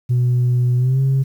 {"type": "tone with pitch glide", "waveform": "sine", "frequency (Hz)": [123.47, 134.64], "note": ["B2", "C3"], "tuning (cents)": [0, 50], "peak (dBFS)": -11, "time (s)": [0.09, 1.24], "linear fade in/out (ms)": 20, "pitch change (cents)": 150, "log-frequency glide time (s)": [0.77, 1], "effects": ["tanh soft clip ceiling -11 dBFS", "8-bit"]}